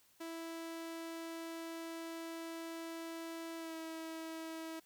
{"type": "tone with pitch glide", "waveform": "sawtooth", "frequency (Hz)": [329.6, 323.8], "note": ["E4", "E4"], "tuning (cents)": [0, -31], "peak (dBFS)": -39, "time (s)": [0.2, 4.8], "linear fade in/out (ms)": 10, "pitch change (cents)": -31, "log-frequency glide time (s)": [3.57, 3.75], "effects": ["white hiss -69 dBFS RMS until 4.85 s"]}